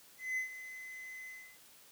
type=tone with ADSR envelope; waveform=triangle; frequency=2033 Hz; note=B6; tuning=50 cents sharp; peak=-30 dBFS; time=0.18-1.59 s; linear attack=190 ms; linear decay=110 ms; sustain=-13 dB; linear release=320 ms; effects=white hiss -60 dBFS RMS until 1.91 s + high-pass 60 Hz 12 dB/octave